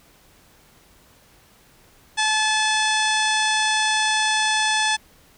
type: harmonic tone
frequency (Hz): 865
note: A5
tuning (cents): -30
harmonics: 1 / 2 / 3 / 4 / 5 / 6 / 7 / 8 / 9 / 10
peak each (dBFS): -23 / -23 / -28 / -25 / -33 / -30 / -31 / -39 / -38 / -30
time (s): 2.17-4.97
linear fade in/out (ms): 20
effects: pink hiss -54 dBFS RMS until 5.37 s